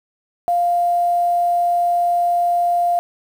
sine tone with quantisation, 698.5 Hz, F5, in tune, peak -14 dBFS, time 0.48-2.99 s, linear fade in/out 0 ms, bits 7, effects none

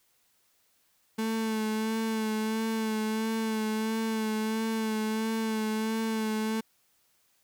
35% pulse tone with vibrato, 220 Hz, A3, in tune, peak -26 dBFS, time 1.18-6.61 s, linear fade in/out 10 ms, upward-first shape sine, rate 1.5 Hz, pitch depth 28 cents each way, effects white hiss -69 dBFS RMS until 7.43 s

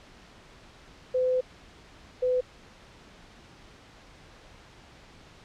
sine tone pair in turn, 509 / 504 Hz, C5 / B4, -48 / +35 cents, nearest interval unison, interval 17 cents, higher first, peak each -22 dBFS, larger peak neither, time 1.14-1.41 / 2.22-2.41 s, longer first, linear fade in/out 10 ms, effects pink hiss -52 dBFS RMS until 5.44 s + low-pass 5000 Hz 12 dB/octave

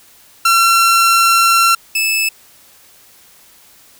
sawtooth tone pair in turn, 1358 / 2616 Hz, F6 / E7, -49 / -14 cents, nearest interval major seventh, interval 1135 cents, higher second, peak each -5 / -10 dBFS, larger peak first, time 0.45-1.75 / 1.95-2.29 s, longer first, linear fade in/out 5 ms, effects white hiss -46 dBFS RMS until 3.99 s

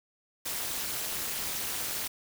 white noise with amplitude modulation, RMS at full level -30 dBFS, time 0.45-2.08 s, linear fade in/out 10 ms, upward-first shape sine, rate 220 Hz, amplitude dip 90%, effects none

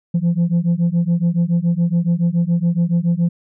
sine beating tone pair, 167.9 / 175 Hz, E3 / F3, +32 / +4 cents, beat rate 7.1 Hz, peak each -15 dBFS, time 0.14-3.29 s, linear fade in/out 10 ms, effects tanh soft clip ceiling -11 dBFS

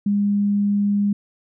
sine tone, 203.3 Hz, G#3, 37 cents flat, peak -16 dBFS, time 0.06-1.13 s, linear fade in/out 5 ms, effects none

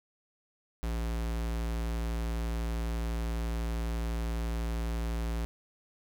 square tone, 57 Hz, A#1, 38 cents flat, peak -31 dBFS, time 0.83-5.45 s, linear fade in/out 0 ms, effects none

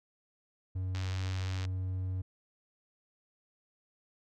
triangle tone, 93 Hz, F#2, 9 cents sharp, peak -30 dBFS, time 0.75-2.22 s, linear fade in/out 10 ms
click train, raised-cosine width 0.2 ms, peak -25 dBFS, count 67, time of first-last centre 0.95-1.651 s, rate 94.1 Hz
effects none

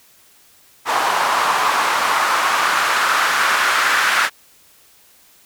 white noise with band-pass filter sweep, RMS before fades -17 dBFS, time 0.85-4.3 s, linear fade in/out 50 ms, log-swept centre 940 to 1500 Hz, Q 2.4, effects white hiss -51 dBFS RMS until 5.45 s

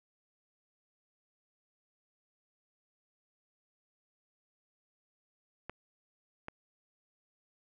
clicks, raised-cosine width 0.5 ms, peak -25 dBFS, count 2, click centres 5.696 / 6.484 s, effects none

